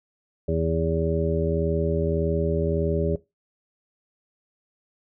harmonic tone, 81.7 Hz, E2, 15 cents flat, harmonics 1 / 2 / 3 / 4 / 5 / 7, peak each -27 / -27 / -34 / -33 / -27 / -29 dBFS, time 0.48-3.16 s, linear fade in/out 5 ms, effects noise-tail reverb RT60 0.2 s tail -18 dB re dry

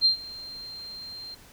sine tone with ADSR envelope, 4172 Hz, C8, 6 cents flat, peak -15 dBFS, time 0.01-1.35 s, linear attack 42 ms, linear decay 110 ms, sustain -22 dB, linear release 10 ms, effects pink hiss -52 dBFS RMS until 1.52 s

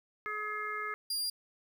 harmonic tone, 423.1 Hz, G#4, 32 cents sharp, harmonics 1 / 3 / 4 / 5, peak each -45 / -37 / -41 / -40 dBFS, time 0.26-0.94 s, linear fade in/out 0 ms
sawtooth tone, 4802 Hz, D8, 38 cents sharp, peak -29 dBFS, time 1.1-1.3 s, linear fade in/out 5 ms
effects 11-bit

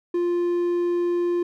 triangle tone, 349.2 Hz, F4, in tune, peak -18 dBFS, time 0.14-1.43 s, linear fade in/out 5 ms, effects none

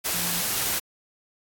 sine tone in noise, 174.61 Hz, F3, in tune, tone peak -35 dBFS, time 0.13-0.42 s, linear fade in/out 20 ms, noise white, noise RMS -26 dBFS, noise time 0.04-0.8 s, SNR -12 dB, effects AAC 64 kbps

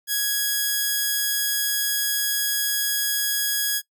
5% pulse tone, 1662 Hz, G#6, 1 cent sharp, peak -10 dBFS, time 0.07-3.82 s, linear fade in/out 50 ms, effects noise-tail reverb RT60 0.1 s tail -22 dB re dry

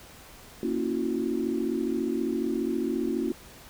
sine chord, F# dominant seventh, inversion first, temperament equal with one note detuned, 233.1 / 277.2 / 329.6 / 364.3 Hz, A#3 / C#4 / E4 / F#4, 0 / 0 / 0 / -27 cents, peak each -31 dBFS, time 0.63-3.32 s, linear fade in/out 2 ms, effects pink hiss -49 dBFS RMS until 3.69 s

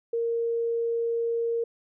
sine tone, 464.2 Hz, A#4, 7 cents flat, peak -24 dBFS, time 0.13-1.64 s, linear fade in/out 5 ms, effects none

